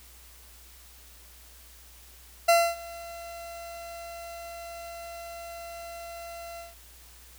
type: tone with ADSR envelope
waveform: 40% pulse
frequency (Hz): 680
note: F5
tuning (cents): -46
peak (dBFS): -15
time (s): 2.48-6.75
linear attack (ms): 10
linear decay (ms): 260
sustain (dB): -23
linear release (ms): 160
effects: added 60 Hz sine -53 dBFS peak until 7.38 s + white hiss -53 dBFS RMS until 7.38 s